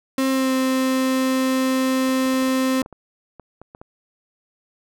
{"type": "tone with pitch glide", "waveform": "35% pulse", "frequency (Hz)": [265.5, 261.2], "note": ["C4", "C4"], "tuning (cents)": [25, -3], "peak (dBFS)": -16, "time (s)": [0.18, 2.82], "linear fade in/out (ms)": 2, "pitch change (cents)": -28, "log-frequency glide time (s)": [0.3, 0.53]}
{"type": "clicks", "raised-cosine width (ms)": 1, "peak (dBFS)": -26, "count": 12, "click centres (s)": [2.091, 2.261, 2.339, 2.424, 2.483, 2.828, 2.861, 2.927, 3.397, 3.616, 3.749, 3.815]}
{"effects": []}